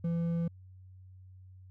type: tone with hard clipping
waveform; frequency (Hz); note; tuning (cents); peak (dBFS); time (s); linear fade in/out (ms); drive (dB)
sine; 168.4; E3; +37; -30; 0.04-0.48; 5; 5
effects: added 93 Hz sine -50 dBFS peak until 1.7 s